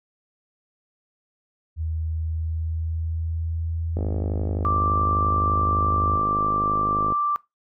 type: tone with pitch glide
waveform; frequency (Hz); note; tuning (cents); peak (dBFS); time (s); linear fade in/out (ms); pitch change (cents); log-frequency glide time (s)
sine; 80 to 83.69; D#2 to E2; +49 to +27; -24; 1.76-6.2; 50; +78; 2.06-4.66
type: click train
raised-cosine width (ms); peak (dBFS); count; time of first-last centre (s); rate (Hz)
2; -16; 164; 3.97-7.123; 51.7
type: tone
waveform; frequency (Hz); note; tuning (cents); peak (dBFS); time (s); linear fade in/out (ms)
sine; 1174.7; D6; 0; -20; 4.65-7.36; 0
effects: noise-tail reverb RT60 0.2 s tail -20 dB re dry